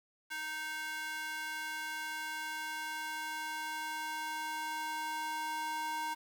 square tone with high-pass filter sweep, 311.1 Hz, D#4, in tune, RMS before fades -39 dBFS, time 0.3-6.15 s, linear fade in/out 20 ms, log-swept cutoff 1500 to 950 Hz, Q 2.3, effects 10-bit

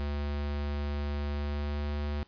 square tone with pitch glide, 72.5 to 73.26 Hz, D2 to D2, -22 to -4 cents, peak -31 dBFS, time 0-2.23 s, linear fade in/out 0 ms, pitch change +18 cents, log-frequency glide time 1.3-1.95 s, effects pink hiss -62 dBFS RMS until 2.27 s + resampled to 11025 Hz

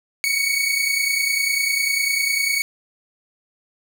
sawtooth tone pair together, 2217 / 2247 Hz, C#7 / C#7, 0 / +23 cents, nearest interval unison, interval 23 cents, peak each -18 / -18 dBFS, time 0.24-2.62 s, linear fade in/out 0 ms, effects none

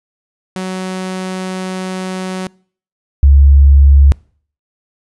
sawtooth / sine tone pair in turn, 186.4 / 69.82 Hz, F#3 / C#2, +13 / +13 cents, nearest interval octave + perfect fourth, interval 1700 cents, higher first, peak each -15 / -3 dBFS, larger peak second, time 0.56-2.47 / 3.23-4.12 s, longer first, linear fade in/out 0 ms, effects noise-tail reverb RT60 0.5 s tail -25 dB re dry + resampled to 24000 Hz

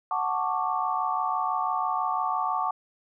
sine chord, D major seventh, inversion first, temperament equal with one note detuned, 740 / 884.1 / 1108.7 / 1174.7 Hz, F#5 / A5 / C#6 / D6, 0 / +8 / 0 / 0 cents, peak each -30 dBFS, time 0.11-2.71 s, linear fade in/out 2 ms, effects none

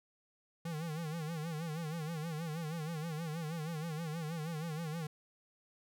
square tone with vibrato, 160.4 Hz, E3, 47 cents flat, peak -38 dBFS, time 0.65-5.07 s, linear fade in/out 5 ms, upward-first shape sine, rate 6.3 Hz, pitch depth 110 cents each way, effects none

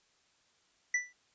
square tone with exponential decay, 1975.5 Hz, B6, in tune, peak -25 dBFS, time 0.94-1.13 s, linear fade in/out 5 ms, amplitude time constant 41 ms, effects white hiss -70 dBFS RMS until 1.34 s + resampled to 16000 Hz

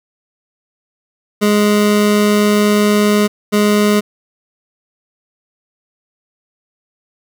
25% pulse tone pair in turn, 208.1 / 208.1 Hz, G#3 / G#3, +4 / +4 cents, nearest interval unison, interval 0 cents, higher neither, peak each -6 dBFS, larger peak neither, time 1.41-3.28 / 3.52-4.01 s, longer first, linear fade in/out 20 ms, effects none

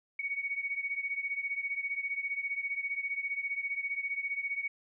sine beating tone pair, 2232 / 2247 Hz, C#7 / C#7, +11 / +23 cents, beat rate 15 Hz, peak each -34 / -37 dBFS, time 0.19-4.68 s, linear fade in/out 5 ms, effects none

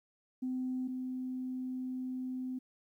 sine tone pair in turn, 256 / 256 Hz, C4 / C4, -38 / -38 cents, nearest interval unison, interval 0 cents, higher neither, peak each -32 / -35 dBFS, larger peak first, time 0.42-0.88 / 0.88-2.59 s, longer second, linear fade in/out 10 ms, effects tanh soft clip ceiling -28 dBFS + 12-bit

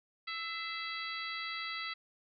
harmonic tone with a mistuned harmonic, 659.3 Hz, E5, in tune, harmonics 2 / 3 / 4 / 5 / 6 / 7, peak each -43 / -41 / -46 / -47 / -45 / -47 dBFS, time 0.27-1.94 s, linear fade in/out 10 ms, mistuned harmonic 3, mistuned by +41 cents, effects none

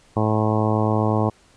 harmonic tone, 108.2 Hz, A2, 29 cents flat, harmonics 1 / 2 / 3 / 4 / 5 / 6 / 7 / 8 / 9 / 10, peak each -21 / -24 / -26 / -27 / -28 / -29 / -29 / -30 / -31 / -31 dBFS, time 0.16-1.3 s, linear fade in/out 10 ms, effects pink hiss -55 dBFS RMS until 1.56 s + resampled to 22050 Hz

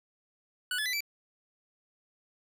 25% pulse tone with pitch steps, 1480 / 1719.8 / 1998.5 / 2322 Hz, F#6 / A6 / B6 / D7, 0 / -40 / +20 / -20 cents, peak -26 dBFS, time 0.71-1.006 s, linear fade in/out 2 ms, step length 74 ms, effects none

